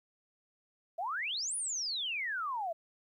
sine exponential two-way sweep, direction up then down, 637 to 10060 to 637 Hz, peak -33 dBFS, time 0.98-2.73 s, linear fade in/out 10 ms, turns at 1.56 s, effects 12-bit

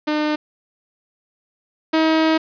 sawtooth tone pair in turn, 302.5 / 318.5 Hz, D#4 / D#4, -49 / +41 cents, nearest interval minor second, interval 90 cents, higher second, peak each -14 / -10 dBFS, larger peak second, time 0.07-0.36 / 1.93-2.38 s, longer second, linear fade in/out 10 ms, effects resampled to 11025 Hz + 7-bit

